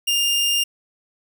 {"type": "tone", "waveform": "sawtooth", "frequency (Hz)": 2807, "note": "F7", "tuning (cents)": 8, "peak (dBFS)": -14, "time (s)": [0.07, 0.64], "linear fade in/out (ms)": 10, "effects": []}